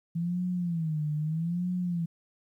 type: tone with vibrato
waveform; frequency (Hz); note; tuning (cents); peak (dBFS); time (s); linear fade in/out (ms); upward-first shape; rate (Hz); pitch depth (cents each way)
sine; 164.81; E3; 0; -27; 0.15-2.06; 10; sine; 0.79; 160
effects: 11-bit